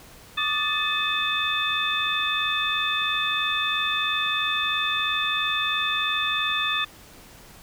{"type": "tone cluster", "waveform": "sine", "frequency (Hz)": [1147, 1230, 1755, 2561, 3554], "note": ["D6", "D#6", "A6", "D#7", "A7"], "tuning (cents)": [-41, -20, -5, 49, 17], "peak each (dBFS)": [-33, -30, -29, -28, -26], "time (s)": [0.37, 6.85], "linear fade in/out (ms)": 10, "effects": ["pink hiss -48 dBFS RMS until 7.62 s"]}